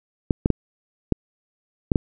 clicks, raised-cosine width 3 ms, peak -4 dBFS, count 6, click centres 0.308 / 0.459 / 0.503 / 1.123 / 1.918 / 1.958 s, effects none

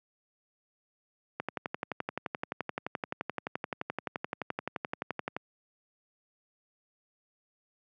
click train, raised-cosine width 0.5 ms, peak -17 dBFS, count 47, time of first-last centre 1.4-5.366 s, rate 11.6 Hz, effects high-pass 150 Hz 12 dB/octave

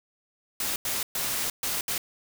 white noise bursts at uneven times, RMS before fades -29 dBFS, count 5, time 0.6-0.76 / 0.85-1.03 / 1.15-1.5 / 1.63-1.81 / 1.88-1.98 s, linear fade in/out 2 ms, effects none

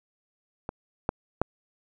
clicks, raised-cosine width 1 ms, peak -18 / -10 / -8 dBFS, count 3, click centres 0.691 / 1.091 / 1.416 s, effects none

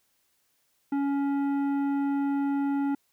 triangle tone with tanh clipping, 280 Hz, C#4, 18 cents sharp, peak -26 dBFS, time 0.92-2.95 s, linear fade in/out 5 ms, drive 15 dB, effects white hiss -71 dBFS RMS until 3.12 s

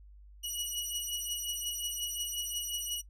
15% pulse beating tone pair, 2912 / 2917.6 Hz, F#7 / F#7, -28 / -25 cents, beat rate 5.6 Hz, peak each -31 / -29 dBFS, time 0.43-3.02 s, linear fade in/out 20 ms, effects noise-tail reverb RT60 0.1 s tail -22 dB re dry + added 50 Hz sine -51 dBFS peak until 3.09 s

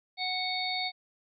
harmonic tone, 740 Hz, F#5, in tune, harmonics 1 / 3 / 5 / 6, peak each -35 / -35 / -35 / -35 dBFS, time 0.17-0.92 s, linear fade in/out 50 ms, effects none

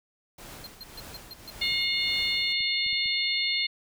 pink noise with tremolo, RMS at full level -43 dBFS, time 0.38-2.53 s, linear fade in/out 5 ms, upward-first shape triangle, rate 1.8 Hz, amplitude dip 65%
square tone bursts, 4186 Hz, C8, in tune, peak -39 dBFS, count 8, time 0.64-1.836 s, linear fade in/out 2 ms, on 27 ms, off 140 ms
harmonic tone, 717 Hz, F5, 45 cents sharp, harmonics 3 / 4 / 5 / 6, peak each -29 / -33 / -30 / -29 dBFS, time 1.61-3.67 s, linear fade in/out 10 ms
clicks, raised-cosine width 5 ms, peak -38 dBFS, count 4, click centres 2.606 / 2.864 / 2.93 / 3.059 s
effects none

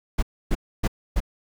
brown noise bursts, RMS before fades -20 dBFS, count 4, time 0.18-1.204 s, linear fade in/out 10 ms, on 46 ms, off 280 ms, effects none

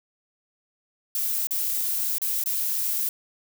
violet noise with dropouts, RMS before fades -26 dBFS, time 1.15-3.09 s, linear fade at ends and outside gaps 2 ms, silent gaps 1.471-1.508 / 2.183-2.217 / 2.438-2.459 s, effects none

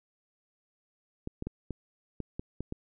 clicks, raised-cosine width 3 ms, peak -22 dBFS, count 8, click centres 1.274 / 1.424 / 1.47 / 1.707 / 2.203 / 2.395 / 2.606 / 2.724 s, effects none

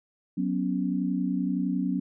sine chord, F# suspended fourth, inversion none, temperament just, 185 / 246.7 / 277.5 Hz, F#3 / B3 / C#4, 0 / -2 / +2 cents, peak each -28 / -30 / -29 dBFS, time 0.37-2 s, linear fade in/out 10 ms, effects none

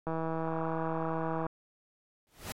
click train, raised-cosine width 1 ms, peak -21 dBFS, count 227, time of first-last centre 0.07-1.465 s, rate 162 Hz
pink noise with exponential growth, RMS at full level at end -35 dBFS, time 2.27-2.52 s, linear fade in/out 0 ms, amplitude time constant 53 ms
effects AAC 48 kbps

